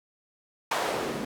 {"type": "noise with band-pass filter sweep", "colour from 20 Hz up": "white", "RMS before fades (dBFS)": -30, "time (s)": [0.71, 1.25], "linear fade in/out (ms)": 5, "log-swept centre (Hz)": [880, 220], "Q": 1.3, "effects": []}